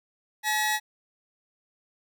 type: tone pair together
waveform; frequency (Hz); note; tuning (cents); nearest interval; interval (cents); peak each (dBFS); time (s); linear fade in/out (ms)
sawtooth; 854.3 / 1920; G#5 / B6; +49 / -49; octave + major second; 1402; -23; 0.43-0.8; 50
effects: none